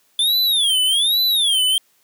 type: tone with vibrato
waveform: square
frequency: 3467 Hz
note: A7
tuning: 26 cents flat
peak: -15 dBFS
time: 0.19-1.78 s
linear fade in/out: 2 ms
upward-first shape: sine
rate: 1.2 Hz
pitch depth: 250 cents each way
effects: white hiss -60 dBFS RMS until 2.03 s + high-pass 150 Hz 12 dB/octave